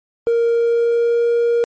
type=tone with pitch glide; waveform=triangle; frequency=466.2 to 470.8 Hz; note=A#4 to A#4; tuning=0 to +17 cents; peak=-10 dBFS; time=0.27-1.64 s; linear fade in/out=0 ms; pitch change=+17 cents; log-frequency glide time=0.48-1.27 s; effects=tanh soft clip ceiling -7 dBFS + MP3 32 kbps